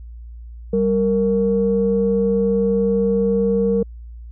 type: tone pair together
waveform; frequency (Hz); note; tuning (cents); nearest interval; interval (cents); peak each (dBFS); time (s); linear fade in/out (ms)
sine; 195.12 / 463.6; G3 / A#4; -8 / -10; octave + minor third; 1498; -18 / -16; 0.73-3.83; 5
effects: tanh soft clip ceiling -7 dBFS + added 58 Hz sine -33 dBFS peak until 4.31 s